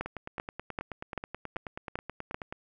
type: two click trains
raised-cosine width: 0.5 ms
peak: -17 / -22 dBFS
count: 7 / 24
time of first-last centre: 0.01-2.345 / 0.06-2.525 s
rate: 2.57 / 9.33 Hz
effects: none